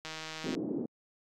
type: click train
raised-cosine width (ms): 0.2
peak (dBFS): -23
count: 80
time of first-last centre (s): 0.05-0.55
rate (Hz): 158
type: band-pass noise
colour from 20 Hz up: white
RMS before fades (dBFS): -35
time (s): 0.44-0.86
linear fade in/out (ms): 5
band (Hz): 200 to 360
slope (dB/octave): 24
effects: AAC 64 kbps